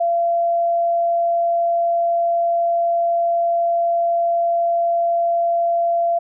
sine tone, 683 Hz, F5, 39 cents flat, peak -15 dBFS, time 0-6.19 s, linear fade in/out 10 ms, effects none

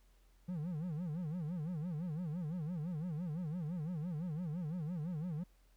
triangle tone with vibrato, 164.81 Hz, E3, in tune, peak -35 dBFS, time 0.48-5.44 s, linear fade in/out 10 ms, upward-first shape sine, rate 5.9 Hz, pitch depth 200 cents each way, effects added 44 Hz sine -64 dBFS peak until 5.76 s + pink hiss -74 dBFS RMS until 5.76 s

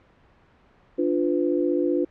sine chord, B diminished, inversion first, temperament equal with one note detuned, 293.7 / 349.2 / 502.2 Hz, D4 / F4 / B4, 0 / 0 / +29 cents, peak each -24 / -23 / -27 dBFS, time 0.98-2.05 s, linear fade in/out 10 ms, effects pink hiss -57 dBFS RMS until 2.1 s + low-pass 2000 Hz 12 dB/octave

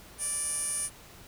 15% pulse tone with band-pass filter, 586 Hz, D5, 4 cents flat, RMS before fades -32 dBFS, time 0.18-0.9 s, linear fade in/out 50 ms, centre 9300 Hz, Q 7.3, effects pink hiss -51 dBFS RMS until 1.27 s

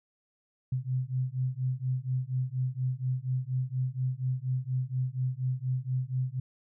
sine beating tone pair, 126.5 / 130.7 Hz, B2 / C3, +42 / -1 cents, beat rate 4.2 Hz, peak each -31 dBFS, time 0.72-6.4 s, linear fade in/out 5 ms, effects none

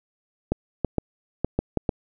clicks, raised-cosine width 2 ms, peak -8 dBFS, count 7, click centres 0.52 / 0.847 / 0.983 / 1.446 / 1.59 / 1.773 / 1.892 s, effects none

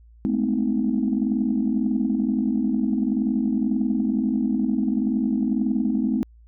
sine tone cluster, 202.8 / 214 / 234.5 / 256.1 / 315 Hz, G#3 / A3 / A#3 / C4 / D#4, -41 / -48 / +11 / -37 / +21 cents, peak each -32 / -23 / -30 / -23 / -27 dBFS, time 0.25-6.23 s, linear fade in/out 0 ms, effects tanh soft clip ceiling -11 dBFS + added 57 Hz sine -47 dBFS peak until 6.47 s

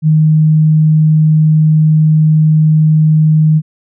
sine tone, 155.56 Hz, D#3, in tune, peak -5 dBFS, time 0.02-3.62 s, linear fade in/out 50 ms, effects none

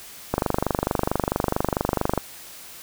click train, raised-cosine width 1 ms, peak -6 dBFS, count 46, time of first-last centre 0.34-2.177 s, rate 24.5 Hz, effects white hiss -42 dBFS RMS until 2.82 s

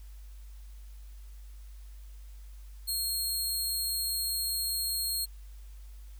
15% pulse tone, 4255 Hz, C8, 28 cents sharp, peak -23 dBFS, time 2.87-5.26 s, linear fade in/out 20 ms, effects added 50 Hz sine -44 dBFS peak until 6.19 s + white hiss -63 dBFS RMS until 6.19 s

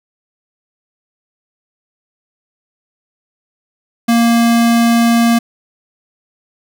square tone, 233.1 Hz, A#3, in tune, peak -9 dBFS, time 4.08-5.39 s, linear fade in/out 10 ms, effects none

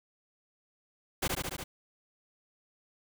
pink noise with echo, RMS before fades -30 dBFS, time 1.22-1.28 s, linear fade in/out 10 ms, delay 72 ms, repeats 5, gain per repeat -2 dB, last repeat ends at 1.64 s, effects none

